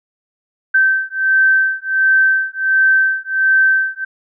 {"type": "beating tone pair", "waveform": "sine", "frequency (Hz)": [1550, 1551.4], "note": ["G6", "G6"], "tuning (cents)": [-20, -18], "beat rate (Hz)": 1.4, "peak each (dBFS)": -14, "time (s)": [0.74, 4.05], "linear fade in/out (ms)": 10, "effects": []}